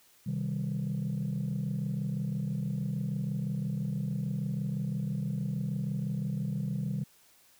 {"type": "chord", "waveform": "sine", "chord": "C minor", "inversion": "none", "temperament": "just", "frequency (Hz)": [130.81, 156.98, 196.22], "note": ["C3", "Eb3", "G3"], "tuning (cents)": [0, 16, 2], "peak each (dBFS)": -33, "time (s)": [0.26, 7.04], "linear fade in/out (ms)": 10, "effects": ["tanh soft clip ceiling -25 dBFS", "white hiss -62 dBFS RMS until 7.59 s"]}